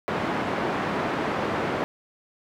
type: band-pass noise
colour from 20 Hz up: pink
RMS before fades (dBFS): -27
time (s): 0.08-1.84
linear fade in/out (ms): 0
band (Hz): 200 to 1700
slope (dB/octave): 12
effects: none